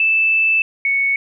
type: tone pair in turn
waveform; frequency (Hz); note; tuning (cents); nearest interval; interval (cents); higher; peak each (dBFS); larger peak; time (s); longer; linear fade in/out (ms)
sine; 2637 / 2217; E7 / C#7; 0 / 0; minor third; 300; first; -12 / -14; first; 0-0.62 / 0.85-1.16; first; 2
effects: none